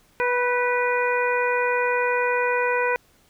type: harmonic tone with a mistuned harmonic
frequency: 490 Hz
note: B4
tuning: 14 cents flat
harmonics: 1 / 2 / 3 / 4 / 5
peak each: -23 / -25 / -27 / -29 / -29 dBFS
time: 0.2-2.96 s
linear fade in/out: 0 ms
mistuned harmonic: 3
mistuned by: +29 cents
effects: pink hiss -59 dBFS RMS until 3.29 s